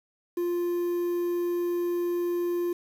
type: tone with quantisation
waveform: triangle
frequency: 349.2 Hz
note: F4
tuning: in tune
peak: -23 dBFS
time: 0.37-2.73 s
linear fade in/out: 5 ms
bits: 8
effects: none